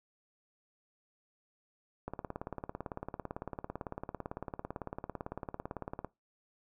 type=click train; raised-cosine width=1 ms; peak=-24 dBFS; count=72; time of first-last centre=2.08-6.046 s; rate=17.9 Hz; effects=noise-tail reverb RT60 0.2 s tail -20 dB re dry